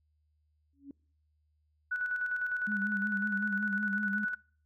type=tone with exponential growth; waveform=sine; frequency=279.4 Hz; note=C#4; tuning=14 cents sharp; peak=-39 dBFS; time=0.73-0.91 s; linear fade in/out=2 ms; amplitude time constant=39 ms
type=tone with tremolo; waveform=sine; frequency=1480 Hz; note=F#6; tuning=in tune; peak=-29 dBFS; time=1.91-4.35 s; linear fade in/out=10 ms; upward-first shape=square; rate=9.9 Hz; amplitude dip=45%
type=tone with vibrato; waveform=sine; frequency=204.2 Hz; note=G#3; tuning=29 cents flat; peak=-33 dBFS; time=2.67-4.25 s; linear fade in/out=10 ms; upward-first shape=sine; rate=5.4 Hz; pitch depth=55 cents each way
effects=noise-tail reverb RT60 0.5 s tail -25 dB re dry + added 76 Hz sine -70 dBFS peak until 4.65 s